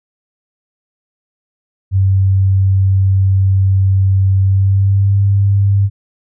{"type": "tone with pitch glide", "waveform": "sine", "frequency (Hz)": [96.2, 99.48], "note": ["G2", "G2"], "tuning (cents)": [-32, 26], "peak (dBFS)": -8, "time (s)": [1.91, 5.9], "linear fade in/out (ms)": 50, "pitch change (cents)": 58, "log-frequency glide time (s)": [4.41, 5.19], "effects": []}